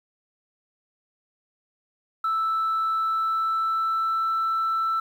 sine tone with pitch glide, 1318.5 to 1328.4 Hz, E6 to E6, 0 to +13 cents, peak -20 dBFS, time 2.24-5 s, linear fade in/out 5 ms, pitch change +13 cents, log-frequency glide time 2.96-4.27 s, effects tanh soft clip ceiling -19 dBFS + 9-bit

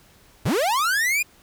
45% pulse linear sweep, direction up, 73.2 to 2489 Hz, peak -19 dBFS, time 0.45-1.23 s, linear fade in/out 10 ms, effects pink hiss -54 dBFS RMS until 1.42 s

